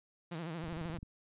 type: tone with vibrato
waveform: sawtooth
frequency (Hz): 164.81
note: E3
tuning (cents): 0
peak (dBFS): -35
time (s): 0.31-0.98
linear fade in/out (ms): 10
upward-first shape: sine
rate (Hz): 13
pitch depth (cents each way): 110
type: noise with exponential decay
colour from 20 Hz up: blue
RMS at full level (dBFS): -45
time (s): 0.32-0.78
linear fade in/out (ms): 2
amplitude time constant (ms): 100
type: click train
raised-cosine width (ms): 5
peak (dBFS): -34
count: 10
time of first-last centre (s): 0.64-1.03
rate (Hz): 23.1
effects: resampled to 8000 Hz